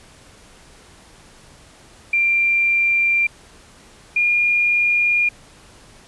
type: tone pair in turn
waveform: sine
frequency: 2373 / 2419 Hz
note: D7 / D#7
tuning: +17 / -49 cents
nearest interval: unison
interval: 34 cents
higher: second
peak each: -14 dBFS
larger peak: neither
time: 2.13-3.27 / 4.16-5.29 s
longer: first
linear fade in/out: 5 ms
effects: pink hiss -47 dBFS RMS until 6.07 s + resampled to 24000 Hz